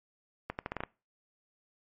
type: accelerating click train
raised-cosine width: 0.5 ms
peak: -19 dBFS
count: 7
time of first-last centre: 0.5-0.836 s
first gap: 89 ms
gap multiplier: 0.81
effects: noise-tail reverb RT60 0.3 s tail -22 dB re dry + MP3 32 kbps